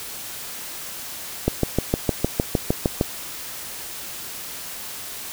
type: click train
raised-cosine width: 2 ms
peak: -4 dBFS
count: 11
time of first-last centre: 1.48-3.011 s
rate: 6.53 Hz
effects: white hiss -34 dBFS RMS until 5.32 s